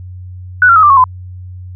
sine tone with pitch steps, 1480 / 1372.9 / 1273.6 / 1181.5 / 1096 / 1016.7 Hz, F#6 / F6 / D#6 / D6 / C#6 / B5, 0 / -30 / +40 / +10 / -20 / +50 cents, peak -3 dBFS, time 0.62-1.04 s, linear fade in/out 2 ms, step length 70 ms, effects added 91 Hz sine -26 dBFS peak until 1.75 s

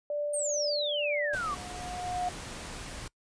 sine tone with tremolo, 587.3 Hz, D5, in tune, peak -28 dBFS, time 0.1-1.35 s, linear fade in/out 2 ms, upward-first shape triangle, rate 2.2 Hz, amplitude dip 30%
sine exponential sweep, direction down, 9040 to 1108.7 Hz, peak -30 dBFS, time 0.33-1.55 s, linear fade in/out 10 ms
sine tone with exponential growth, 721 Hz, F#5, 45 cents flat, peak -27 dBFS, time 0.81-2.29 s, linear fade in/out 5 ms, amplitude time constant 320 ms
pink noise, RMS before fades -41 dBFS, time 1.33-3.08 s, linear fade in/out 5 ms
effects noise-tail reverb RT60 0.1 s tail -23 dB re dry + resampled to 22050 Hz

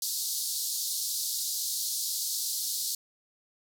pink band-pass noise, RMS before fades -32 dBFS, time 0.02-2.95 s, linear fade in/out 2 ms, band 4000 to 16000 Hz, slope 48 dB/octave, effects none

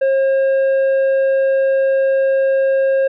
triangle tone with tanh clipping, 538 Hz, C5, 48 cents sharp, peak -13 dBFS, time 0.01-3.08 s, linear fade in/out 10 ms, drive 10 dB, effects none

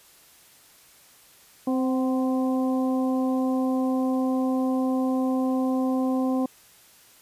harmonic tone with a mistuned harmonic, 260 Hz, C4, 11 cents flat, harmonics 1 / 2 / 3 / 4, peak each -22 / -30 / -34 / -37 dBFS, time 1.67-6.46 s, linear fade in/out 5 ms, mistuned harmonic 3, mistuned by -37 cents, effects white hiss -54 dBFS RMS until 7.21 s + resampled to 32000 Hz

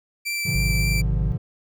sawtooth tone with vibrato, 2339 Hz, D7, 8 cents flat, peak -21 dBFS, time 0.25-1.02 s, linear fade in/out 20 ms, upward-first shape triangle, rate 3.5 Hz, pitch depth 9 cents each way
triangle chord, G# diminished seventh, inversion none, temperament equal, 103.83 / 123.47 / 146.83 / 174.61 Hz, G#2 / B2 / D3 / F3, 0 / 0 / 0 / 0 cents, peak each -28 / -26 / -25 / -28 dBFS, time 0.45-1.38 s, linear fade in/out 10 ms
triangle tone, 51.91 Hz, G#1, in tune, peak -19 dBFS, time 0.55-1.32 s, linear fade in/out 0 ms
effects none

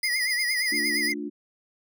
sawtooth tone with tremolo, 4978 Hz, D#8, in tune, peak -23 dBFS, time 0.03-1.12 s, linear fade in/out 2 ms, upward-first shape sine, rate 11 Hz, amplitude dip 50%
triangle tone with vibrato, 2015 Hz, B6, 34 cents sharp, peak -23 dBFS, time 0.03-1.14 s, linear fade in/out 10 ms, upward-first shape sine, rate 8.6 Hz, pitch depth 99 cents each way
sine chord, D minor, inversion second, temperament equal with one note detuned, 220 / 293.7 / 354.1 Hz, A3 / D4 / F4, 0 / 0 / +24 cents, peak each -36 / -32 / -36 dBFS, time 0.71-1.3 s, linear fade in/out 20 ms
effects none

